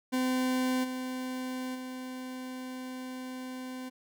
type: tone with level steps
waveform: 40% pulse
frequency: 256.1 Hz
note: C4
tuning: 37 cents flat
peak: -26 / -33 / -37 dBFS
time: 0.12-3.9 s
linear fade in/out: 20 ms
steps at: 0.83 / 1.74 s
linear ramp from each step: 20 ms
effects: none